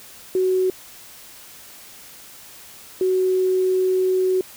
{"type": "tone pair in turn", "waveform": "sine", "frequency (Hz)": [372.5, 372.5], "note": ["F#4", "F#4"], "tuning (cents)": [12, 12], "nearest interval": "unison", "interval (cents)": 0, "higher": "neither", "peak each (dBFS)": [-16, -16], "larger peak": "neither", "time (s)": [[0.35, 0.7], [3.01, 4.41]], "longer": "second", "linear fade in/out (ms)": 2, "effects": ["white hiss -43 dBFS RMS until 4.56 s"]}